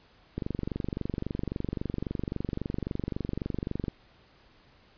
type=click train; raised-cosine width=3 ms; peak=-18 dBFS; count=84; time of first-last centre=0.38-3.882 s; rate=23.7 Hz; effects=pink hiss -60 dBFS RMS until 4.97 s + resampled to 11025 Hz